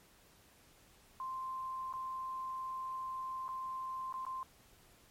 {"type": "tone with dropouts", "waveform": "sine", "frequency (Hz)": 1045, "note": "C6", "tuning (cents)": -2, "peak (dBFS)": -38, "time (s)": [1.2, 4.43], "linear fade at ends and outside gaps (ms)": 1, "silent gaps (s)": [[1.927, 1.937], [3.481, 3.489], [4.126, 4.14], [4.251, 4.265]], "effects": ["pink hiss -64 dBFS RMS until 5.1 s", "MP3 64 kbps"]}